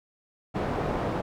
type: low-pass noise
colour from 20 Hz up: white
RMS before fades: -29 dBFS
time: 0.54-1.22 s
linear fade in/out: 20 ms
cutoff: 660 Hz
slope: 12 dB/octave
effects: none